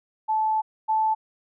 sine tone pair in turn, 871 / 874.3 Hz, A5 / A5, -18 / -11 cents, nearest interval unison, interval 7 cents, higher second, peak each -20 / -19 dBFS, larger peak second, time 0.28-0.62 / 0.88-1.15 s, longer first, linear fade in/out 20 ms, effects none

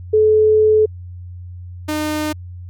sine / sawtooth tone pair in turn, 431.1 / 304.8 Hz, A4 / D#4, -35 / -36 cents, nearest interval tritone, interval 601 cents, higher first, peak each -9 / -15 dBFS, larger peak first, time 0.13-0.86 / 1.88-2.33 s, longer first, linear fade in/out 10 ms, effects added 89 Hz sine -30 dBFS peak until 2.69 s

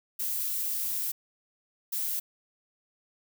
violet noise bursts at uneven times, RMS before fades -31 dBFS, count 2, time 0.19-1.12 / 1.92-2.2 s, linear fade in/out 10 ms, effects none

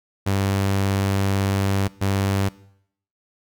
sawtooth tone bursts at uneven times, 98 Hz, G2, in tune, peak -15 dBFS, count 2, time 0.26-1.88 / 2.01-2.49 s, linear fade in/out 10 ms, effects noise-tail reverb RT60 0.7 s tail -20 dB re dry

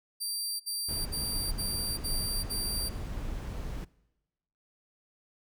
20% pulse tone bursts, 4699 Hz, D8, in tune, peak -26 dBFS, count 6, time 0.2-2.895 s, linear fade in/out 20 ms, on 400 ms, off 59 ms
brown noise, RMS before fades -36 dBFS, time 0.88-3.85 s, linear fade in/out 10 ms
effects noise-tail reverb RT60 1.0 s tail -22 dB re dry

